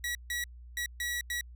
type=tone bursts at uneven times; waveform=sawtooth; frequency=1929 Hz; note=B6; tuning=41 cents flat; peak=-28 dBFS; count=5; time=0.04-0.15 / 0.3-0.44 / 0.77-0.86 / 1-1.21 / 1.3-1.41 s; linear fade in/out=2 ms; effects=added 60 Hz sine -46 dBFS peak until 1.55 s